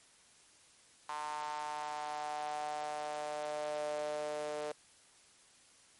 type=tone with high-pass filter sweep; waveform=sawtooth; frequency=150 Hz; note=D3; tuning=37 cents sharp; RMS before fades=-39 dBFS; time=1.09-4.72 s; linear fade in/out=2 ms; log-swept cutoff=950 to 520 Hz; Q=6.2; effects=white hiss -63 dBFS RMS until 5.99 s + MP3 48 kbps